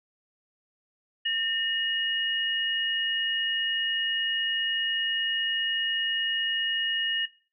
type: tone pair together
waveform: sine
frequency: 1815 / 2881 Hz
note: A#6 / F#7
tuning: -47 / -47 cents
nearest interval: minor sixth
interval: 800 cents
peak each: -30 / -25 dBFS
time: 1.25-7.26 s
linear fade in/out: 10 ms
effects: noise-tail reverb RT60 0.4 s tail -19 dB re dry